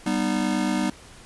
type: chord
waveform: square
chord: G augmented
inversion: none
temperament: just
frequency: 196 / 245 / 306.2 Hz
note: G3 / B3 / D#4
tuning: 0 / -14 / -28 cents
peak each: -27 dBFS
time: 0.06-0.9 s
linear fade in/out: 5 ms
effects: pink hiss -47 dBFS RMS until 1.25 s + resampled to 24000 Hz